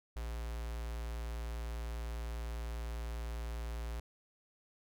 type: tone with notch filter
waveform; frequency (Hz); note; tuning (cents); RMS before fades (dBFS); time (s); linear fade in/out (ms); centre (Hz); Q
square; 57.5; A#1; -23; -40; 0.16-4; 5; 220; 1
effects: none